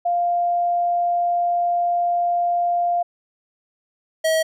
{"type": "tone pair in turn", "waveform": ["sine", "square"], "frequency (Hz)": [698.5, 640.2], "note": ["F5", "D#5"], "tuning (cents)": [0, 49], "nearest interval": "major second", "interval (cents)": 151, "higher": "first", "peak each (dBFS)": -17, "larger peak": "neither", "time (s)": [[0.05, 3.03], [4.24, 4.43]], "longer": "first", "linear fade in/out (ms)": 10, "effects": ["resampled to 32000 Hz"]}